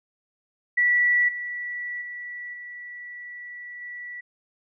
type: tone with level steps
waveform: sine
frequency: 1952 Hz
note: B6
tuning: 21 cents flat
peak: -17 / -29 / -33 / -36 / -34 dBFS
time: 0.77-4.21 s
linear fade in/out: 10 ms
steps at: 1.28 / 2.01 / 2.53 / 3.81 s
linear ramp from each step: 10 ms
effects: none